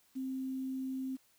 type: tone with quantisation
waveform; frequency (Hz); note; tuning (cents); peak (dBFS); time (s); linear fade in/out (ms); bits
sine; 262.8; C4; +8; -35; 0.15-1.17; 20; 10
effects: white hiss -69 dBFS RMS until 1.38 s